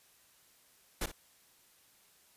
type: noise with echo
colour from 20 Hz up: pink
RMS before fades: -34 dBFS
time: 1.01-1.06 s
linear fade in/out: 5 ms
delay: 57 ms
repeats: 1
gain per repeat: -12 dB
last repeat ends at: 1.117 s
effects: white hiss -65 dBFS RMS until 2.36 s + resampled to 32000 Hz